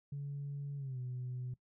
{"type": "tone with pitch glide", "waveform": "sine", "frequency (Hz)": [141.9, 125.69], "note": ["C#3", "B2"], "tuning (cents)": [41, 31], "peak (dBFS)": -37, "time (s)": [0.12, 1.54], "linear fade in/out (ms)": 5, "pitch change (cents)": -210, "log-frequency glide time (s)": [0.77, 0.99], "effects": ["noise-tail reverb RT60 0.1 s tail -20 dB re dry", "tanh soft clip ceiling -35 dBFS"]}